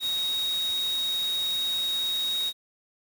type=tone in noise; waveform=sine; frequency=3770 Hz; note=A#7; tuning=19 cents sharp; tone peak=-25 dBFS; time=0-2.53 s; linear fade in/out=50 ms; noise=white; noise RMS=-39 dBFS; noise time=0-2.53 s; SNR=+11 dB; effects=none